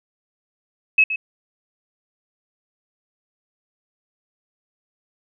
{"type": "tone with echo", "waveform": "sine", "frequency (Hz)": 2578, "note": "E7", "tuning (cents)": -39, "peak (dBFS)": -10, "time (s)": [0.98, 1.04], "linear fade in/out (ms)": 5, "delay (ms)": 120, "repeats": 1, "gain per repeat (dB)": -11, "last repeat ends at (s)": 1.16, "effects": []}